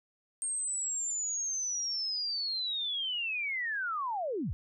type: linear sweep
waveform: sine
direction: down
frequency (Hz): 8600 to 50.1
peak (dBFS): -31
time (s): 0.42-4.53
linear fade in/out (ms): 0
effects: none